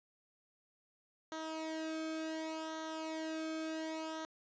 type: tone with flanger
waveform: sawtooth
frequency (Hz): 318.1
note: D#4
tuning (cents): +38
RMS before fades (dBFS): -41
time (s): 1.32-4.25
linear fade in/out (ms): 0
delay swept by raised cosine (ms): 0.4 to 1.05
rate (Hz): 0.68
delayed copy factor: -0.7
effects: resampled to 16000 Hz